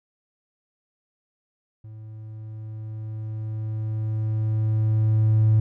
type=tone with level ramp; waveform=triangle; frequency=109 Hz; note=A2; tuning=16 cents flat; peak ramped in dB=-36 to -11 dBFS; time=1.84-5.6 s; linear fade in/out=5 ms; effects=tanh soft clip ceiling -10 dBFS